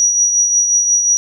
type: tone with tremolo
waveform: sine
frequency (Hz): 5800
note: F#8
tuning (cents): -35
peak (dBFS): -8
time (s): 0-1.17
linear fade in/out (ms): 0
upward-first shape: triangle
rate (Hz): 5.6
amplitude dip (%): 50
effects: none